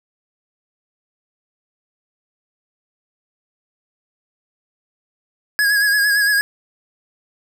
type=tone with vibrato; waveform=square; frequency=1661.2 Hz; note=G#6; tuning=in tune; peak=-14 dBFS; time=5.59-6.41 s; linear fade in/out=0 ms; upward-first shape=sine; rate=8.8 Hz; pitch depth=44 cents each way; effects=none